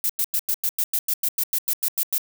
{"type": "noise bursts", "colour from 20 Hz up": "violet", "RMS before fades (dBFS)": -22, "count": 15, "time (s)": [0.04, 2.181], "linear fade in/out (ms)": 2, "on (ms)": 55, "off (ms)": 94, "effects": []}